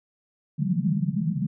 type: band-pass noise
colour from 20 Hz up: white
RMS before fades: -25 dBFS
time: 0.58-1.47 s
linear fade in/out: 10 ms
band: 140 to 210 Hz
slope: 96 dB/octave
effects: none